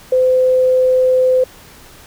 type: tone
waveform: sine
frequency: 512 Hz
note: C5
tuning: 38 cents flat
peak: -9 dBFS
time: 0.12-1.44 s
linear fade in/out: 5 ms
effects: pink hiss -41 dBFS RMS until 2.06 s

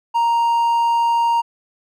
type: tone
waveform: triangle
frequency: 933 Hz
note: A#5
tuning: 1 cent sharp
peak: -12 dBFS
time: 0.14-1.42 s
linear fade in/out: 20 ms
effects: none

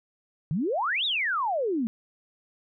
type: exponential two-way sweep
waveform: sine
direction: up then down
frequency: 138.59 to 3887 to 214.2 Hz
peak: -24 dBFS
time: 0.51-1.87 s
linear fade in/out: 0 ms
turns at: 1.05 s
effects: none

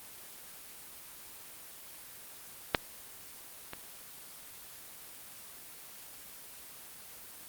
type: clicks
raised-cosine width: 0.3 ms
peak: -6 / -22 dBFS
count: 2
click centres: 2.748 / 3.734 s
effects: white hiss -49 dBFS RMS until 7.48 s + Opus 24 kbps

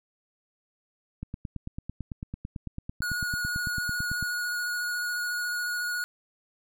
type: click train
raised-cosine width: 5 ms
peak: -22 dBFS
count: 28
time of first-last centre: 1.23-4.227 s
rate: 9.01 Hz
type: tone with vibrato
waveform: square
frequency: 1449 Hz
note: F#6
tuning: 37 cents flat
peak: -29 dBFS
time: 3.02-6.04 s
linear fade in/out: 0 ms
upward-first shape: square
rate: 14 Hz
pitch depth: 10 cents each way
effects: none

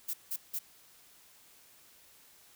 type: noise bursts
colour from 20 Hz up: violet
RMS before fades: -35 dBFS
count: 3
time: 0.08-0.591 s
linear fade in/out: 10 ms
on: 57 ms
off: 170 ms
effects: white hiss -60 dBFS RMS until 2.55 s

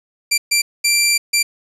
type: tone bursts at uneven times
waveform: 15% pulse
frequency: 2357 Hz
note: D7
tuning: 6 cents sharp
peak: -6 dBFS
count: 4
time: 0.31-0.38 / 0.51-0.62 / 0.84-1.18 / 1.33-1.43 s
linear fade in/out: 10 ms
effects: resampled to 32000 Hz + 7-bit

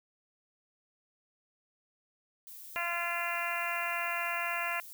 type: noise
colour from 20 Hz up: violet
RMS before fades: -48 dBFS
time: 2.47-4.93 s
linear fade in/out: 0 ms
type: harmonic tone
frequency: 343.9 Hz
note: F4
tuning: 27 cents flat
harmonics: 2 / 3 / 4 / 5 / 6 / 7 / 8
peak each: -39 / -39 / -39 / -39 / -39 / -39 / -39 dBFS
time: 2.76-4.8 s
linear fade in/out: 0 ms
effects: none

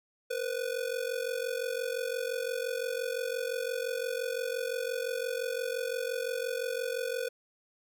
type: ring-modulated tone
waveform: square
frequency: 493.9 Hz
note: B4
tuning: in tune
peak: -29 dBFS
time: 0.3-7.29 s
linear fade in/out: 10 ms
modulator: 22.9 Hz
effects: none

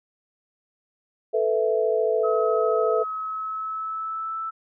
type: chord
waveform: sine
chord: A suspended second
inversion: none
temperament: equal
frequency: 440 / 493.9 / 659.3 Hz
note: A4 / B4 / E5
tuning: 0 / 0 / 0 cents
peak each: -22 / -25 / -25 dBFS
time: 1.33-3.04 s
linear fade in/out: 20 ms
type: tone with pitch glide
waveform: sine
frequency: 1279 to 1320.3 Hz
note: D#6 to E6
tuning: +47 to +2 cents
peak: -27 dBFS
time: 2.23-4.51 s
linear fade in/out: 20 ms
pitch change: +55 cents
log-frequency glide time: 3.06-4.39 s
effects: none

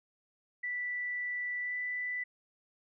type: tone with pitch glide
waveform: sine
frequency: 1970 to 1984.8 Hz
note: B6 to B6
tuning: -5 to +8 cents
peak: -33 dBFS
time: 0.63-2.24 s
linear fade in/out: 10 ms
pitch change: +13 cents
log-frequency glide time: 1.61-1.75 s
effects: none

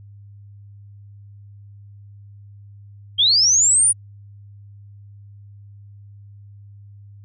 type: linear sweep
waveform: sine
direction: up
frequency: 3136 to 9690 Hz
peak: -12 dBFS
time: 3.18-3.93 s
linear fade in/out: 20 ms
effects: added 101 Hz sine -40 dBFS peak until 7.24 s

